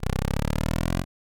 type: exponential sweep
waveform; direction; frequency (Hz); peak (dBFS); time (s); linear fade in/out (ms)
10% pulse; up; 30.66 to 45.65; -15; 0-1.05; 50
effects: none